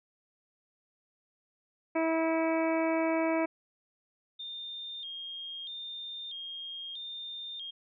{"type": "harmonic tone", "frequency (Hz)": 324.5, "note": "E4", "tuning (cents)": -27, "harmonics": [1, 2, 3, 4, 5, 6, 7, 8], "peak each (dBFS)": [-29, -30, -36, -42, -44, -46, -38, -48], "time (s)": [1.95, 3.46], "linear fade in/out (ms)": 10}
{"type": "tone with vibrato", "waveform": "sine", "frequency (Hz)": 3422, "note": "A7", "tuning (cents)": -49, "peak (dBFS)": -38, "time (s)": [4.39, 7.71], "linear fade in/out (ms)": 10, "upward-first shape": "square", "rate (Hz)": 0.78, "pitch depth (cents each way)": 97}
{"effects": []}